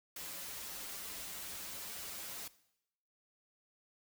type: noise with comb filter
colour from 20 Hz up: white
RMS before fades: -45 dBFS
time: 0.16-2.48 s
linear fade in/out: 5 ms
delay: 8.2 ms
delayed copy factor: -0.8
effects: noise-tail reverb RT60 0.8 s tail -18 dB re dry